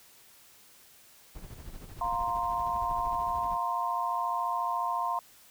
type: noise with tremolo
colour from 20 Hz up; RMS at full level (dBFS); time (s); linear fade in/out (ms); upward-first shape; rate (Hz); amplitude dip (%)
brown; -41; 1.35-3.57; 2; sine; 13; 65
type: chord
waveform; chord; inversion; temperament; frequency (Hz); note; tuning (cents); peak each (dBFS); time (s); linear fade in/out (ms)
sine; F suspended fourth; none; equal with one note detuned; 703.3 / 932.3 / 1046.5; F5 / Bb5 / C6; +12 / 0 / 0; -34 / -32 / -31; 2.01-5.19; 2
effects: white hiss -57 dBFS RMS until 5.5 s